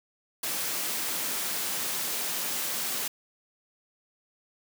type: high-pass noise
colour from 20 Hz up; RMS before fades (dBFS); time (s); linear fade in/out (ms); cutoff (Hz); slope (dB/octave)
white; -31; 0.43-3.08; 5; 140; 24
effects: none